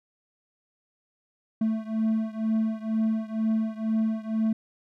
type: beating tone pair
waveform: triangle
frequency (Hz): 220 / 222.1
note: A3 / A3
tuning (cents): 0 / +16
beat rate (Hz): 2.1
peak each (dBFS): -24 / -26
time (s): 1.61-4.53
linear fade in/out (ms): 5
effects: none